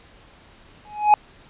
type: tone with exponential growth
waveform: triangle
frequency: 839 Hz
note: G#5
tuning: 17 cents sharp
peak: -5 dBFS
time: 0.85-1.14 s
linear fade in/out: 1 ms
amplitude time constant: 61 ms
effects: pink hiss -50 dBFS RMS until 1.49 s + resampled to 8000 Hz